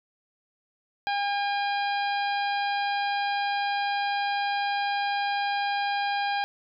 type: harmonic tone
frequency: 808 Hz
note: G#5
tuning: 48 cents flat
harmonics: 1 / 2 / 3 / 4 / 5 / 6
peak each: -26 / -32 / -36 / -38 / -40 / -42 dBFS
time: 1.07-6.44 s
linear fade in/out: 0 ms
effects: none